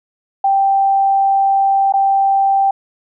sine tone with dropouts, 784 Hz, G5, in tune, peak -10 dBFS, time 0.44-2.71 s, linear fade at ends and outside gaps 5 ms, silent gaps 1.924-1.937 s, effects none

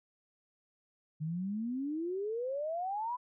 sine exponential sweep, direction up, 150 to 1011 Hz, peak -33 dBFS, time 1.2-3.17 s, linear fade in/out 20 ms, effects none

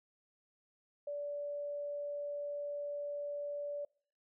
sine tone, 579 Hz, D5, 25 cents flat, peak -37 dBFS, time 1.07-3.85 s, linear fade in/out 5 ms, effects noise-tail reverb RT60 0.5 s tail -25 dB re dry

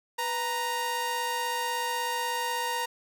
sawtooth tone pair together, 493.9 / 931.5 Hz, B4 / A#5, 0 / -2 cents, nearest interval major seventh, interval 1098 cents, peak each -32 / -25 dBFS, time 0.18-2.86 s, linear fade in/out 10 ms, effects none

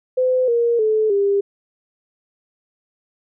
sine tone with pitch steps, 510 / 470.4 / 433.8 / 400.1 Hz, C5 / A#4 / A4 / G4, -44 / +16 / -25 / +35 cents, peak -14 dBFS, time 0.17-1.41 s, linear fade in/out 10 ms, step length 310 ms, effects none

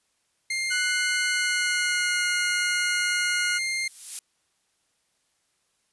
sawtooth tone, 2112 Hz, C7, 16 cents sharp, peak -22 dBFS, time 0.5-3.88 s, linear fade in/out 5 ms
sawtooth tone with pitch glide, 1480 to 1442 Hz, F#6 to F#6, 0 to -45 cents, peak -22 dBFS, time 0.7-3.59 s, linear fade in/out 20 ms, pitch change -45 cents, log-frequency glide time 1.29-2.28 s
violet noise with exponential growth, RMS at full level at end -26 dBFS, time 3.54-4.19 s, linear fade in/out 2 ms, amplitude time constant 140 ms
effects white hiss -71 dBFS RMS until 5.92 s + resampled to 24000 Hz

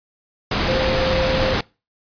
sine tone in noise, 523.3 Hz, C5, in tune, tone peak -20 dBFS, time 0.68-1.54 s, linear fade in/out 5 ms, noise pink, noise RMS -20 dBFS, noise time 0.51-1.61 s, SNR -3 dB, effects noise-tail reverb RT60 0.3 s tail -24 dB re dry + resampled to 11025 Hz

